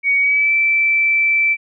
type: tone with pitch glide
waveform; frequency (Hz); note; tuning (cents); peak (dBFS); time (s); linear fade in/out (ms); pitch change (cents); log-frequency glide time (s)
sine; 2245 to 2328; C#7 to D7; +21 to -16; -12; 0.03-1.57; 50; +63; 0.18-0.53
effects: none